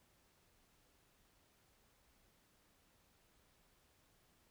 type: silence
effects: pink hiss -73 dBFS RMS until 4.5 s